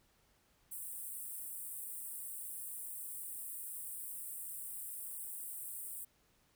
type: high-pass noise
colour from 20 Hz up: pink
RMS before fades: -45 dBFS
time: 0.71-6.05 s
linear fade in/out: 10 ms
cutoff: 8200 Hz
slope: 96 dB/octave
effects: pink hiss -72 dBFS RMS until 6.55 s